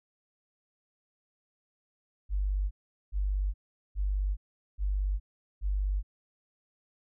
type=tone bursts; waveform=sine; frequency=49 Hz; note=G1; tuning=in tune; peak=-26 dBFS; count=5; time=2.29-6.03 s; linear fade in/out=50 ms; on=420 ms; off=410 ms; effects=none